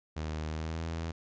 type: tone with pitch glide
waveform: sawtooth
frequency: 77.78 to 82.17 Hz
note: D#2 to E2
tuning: 0 to -5 cents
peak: -30 dBFS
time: 0.16-1.12 s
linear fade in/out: 10 ms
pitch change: +95 cents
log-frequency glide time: 0.48-0.84 s
effects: resampled to 16000 Hz